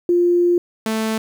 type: tone pair in turn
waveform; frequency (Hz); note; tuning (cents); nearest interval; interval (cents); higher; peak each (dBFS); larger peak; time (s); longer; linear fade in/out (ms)
sine / sawtooth; 350 / 220.5; F4 / A3; +4 / +4; minor sixth; 800; first; -12 / -15; first; 0.09-0.58 / 0.86-1.18; first; 2
effects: 8-bit